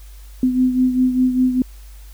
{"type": "beating tone pair", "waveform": "sine", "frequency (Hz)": [253.9, 258.9], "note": ["B3", "C4"], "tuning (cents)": [48, -18], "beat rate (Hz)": 5, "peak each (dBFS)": [-14, -21], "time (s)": [0.43, 1.62], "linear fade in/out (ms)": 2, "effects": ["added 50 Hz sine -36 dBFS peak until 2.13 s", "white hiss -50 dBFS RMS until 2.13 s"]}